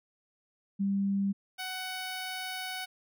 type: tone pair in turn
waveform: sine / 10% pulse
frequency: 197.7 / 746.4 Hz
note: G3 / F#5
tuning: +15 / +15 cents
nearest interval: octave + major seventh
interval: 2300 cents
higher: second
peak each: -26 / -27 dBFS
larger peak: first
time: 0.79-1.33 / 1.58-2.86 s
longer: second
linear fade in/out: 20 ms
effects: none